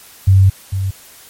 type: tone pair in turn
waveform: sine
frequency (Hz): 96 / 96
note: G2 / G2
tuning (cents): -36 / -36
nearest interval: unison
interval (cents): 0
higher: neither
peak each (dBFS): -5 / -15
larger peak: first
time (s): 0.27-0.5 / 0.72-0.91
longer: first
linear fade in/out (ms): 10
effects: white hiss -41 dBFS RMS until 1.29 s + MP3 64 kbps